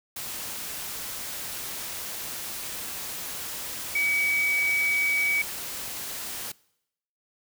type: tone in noise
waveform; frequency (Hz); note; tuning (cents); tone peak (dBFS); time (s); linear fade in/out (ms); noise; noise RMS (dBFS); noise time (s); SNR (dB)
sine; 2273; C#7; +43; -22; 3.95-5.42; 5; white; -35; 0.16-6.52; +10
effects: noise-tail reverb RT60 0.8 s tail -23 dB re dry